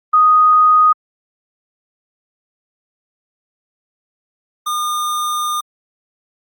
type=tone pair in turn; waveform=sine / square; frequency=1244.5 / 1213.3 Hz; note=D#6 / D#6; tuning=0 / -44 cents; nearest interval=unison; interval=44 cents; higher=first; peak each=-7 / -18 dBFS; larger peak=first; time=0.13-0.93 / 4.66-5.61 s; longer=second; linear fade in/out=10 ms; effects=Opus 48 kbps